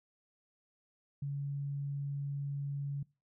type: tone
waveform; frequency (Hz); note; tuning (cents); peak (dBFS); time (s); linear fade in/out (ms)
sine; 141.2; C#3; +32; -34; 1.22-3.03; 5
effects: noise-tail reverb RT60 0.3 s tail -24 dB re dry